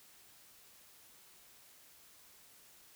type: silence
effects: white hiss -61 dBFS RMS until 2.95 s